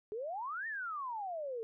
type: exponential two-way sweep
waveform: sine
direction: up then down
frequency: 407.6 to 1861 to 437.9 Hz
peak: -37 dBFS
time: 0.12-1.63 s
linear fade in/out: 0 ms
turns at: 0.67 s
effects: none